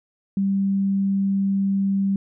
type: tone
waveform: sine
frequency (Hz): 196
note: G3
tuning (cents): 0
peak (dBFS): -18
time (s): 0.37-2.16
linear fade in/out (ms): 2
effects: none